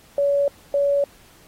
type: tone pair in turn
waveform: sine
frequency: 566 / 566 Hz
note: C#5 / C#5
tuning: +36 / +36 cents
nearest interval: unison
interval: 0 cents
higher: neither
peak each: -16 dBFS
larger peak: neither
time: 0.18-0.48 / 0.74-1.04 s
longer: neither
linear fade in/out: 2 ms
effects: pink hiss -52 dBFS RMS until 1.47 s + AAC 48 kbps